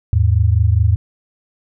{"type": "tone pair together", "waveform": "sine", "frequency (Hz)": [81.55, 106.4], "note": ["E2", "G#2"], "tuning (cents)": [-18, 42], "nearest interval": "perfect fourth", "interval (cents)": 460, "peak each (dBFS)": -13, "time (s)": [0.13, 0.96], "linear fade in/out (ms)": 0, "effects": []}